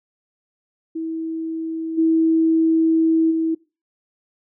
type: tone with level steps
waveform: sine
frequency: 324 Hz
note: E4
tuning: 30 cents flat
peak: -23 / -13 / -17 dBFS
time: 0.95-3.55 s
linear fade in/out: 10 ms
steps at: 1.97 / 3.3 s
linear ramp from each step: 20 ms
effects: noise-tail reverb RT60 0.3 s tail -23 dB re dry